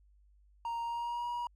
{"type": "tone with pitch glide", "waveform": "triangle", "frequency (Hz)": [932.3, 959.1], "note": ["A#5", "A#5"], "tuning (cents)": [0, 49], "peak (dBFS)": -32, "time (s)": [0.65, 1.47], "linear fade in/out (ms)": 2, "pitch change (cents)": 49, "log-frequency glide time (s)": [0.82, 1.27], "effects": ["added 50 Hz sine -61 dBFS peak until 1.55 s"]}